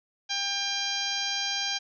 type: harmonic tone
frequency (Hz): 798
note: G5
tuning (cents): +31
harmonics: 1 / 2 / 3 / 4 / 5 / 6 / 7 / 8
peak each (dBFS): -38 / -37 / -37 / -33 / -35 / -34 / -36 / -39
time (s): 0.29-1.79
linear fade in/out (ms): 20
effects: none